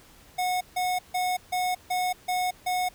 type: tone bursts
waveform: square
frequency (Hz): 730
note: F#5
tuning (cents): -24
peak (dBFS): -25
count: 7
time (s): 0.38-2.89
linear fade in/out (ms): 10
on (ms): 230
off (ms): 150
effects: pink hiss -54 dBFS RMS until 2.94 s